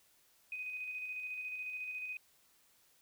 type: tone with tremolo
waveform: sine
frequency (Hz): 2502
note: D#7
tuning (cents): +9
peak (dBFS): -38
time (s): 0.52-2.17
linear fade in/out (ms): 2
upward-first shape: square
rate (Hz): 14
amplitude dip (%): 30
effects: white hiss -69 dBFS RMS until 3.01 s